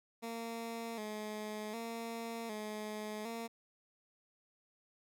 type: tone with vibrato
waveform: 15% pulse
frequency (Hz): 221.3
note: A3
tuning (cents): +10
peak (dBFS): -34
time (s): 0.22-3.48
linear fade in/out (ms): 20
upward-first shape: square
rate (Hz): 0.66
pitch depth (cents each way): 67
effects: none